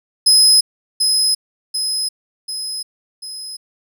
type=tone with echo; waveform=30% pulse; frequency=5080 Hz; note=D#8; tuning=35 cents sharp; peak=-4 dBFS; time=0.26-0.61 s; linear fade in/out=10 ms; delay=740 ms; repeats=4; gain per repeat=-5 dB; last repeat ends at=3.57 s; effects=none